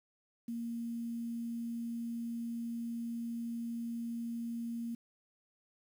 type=tone with quantisation; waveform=sine; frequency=233.1 Hz; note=A#3; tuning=in tune; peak=-36 dBFS; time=0.48-4.95 s; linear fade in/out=5 ms; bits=10; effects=none